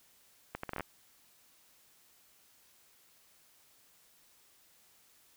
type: accelerating click train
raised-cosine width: 0.5 ms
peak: -22 dBFS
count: 8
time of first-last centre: 0.55-0.807 s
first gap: 84 ms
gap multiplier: 0.7
effects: white hiss -65 dBFS RMS until 5.36 s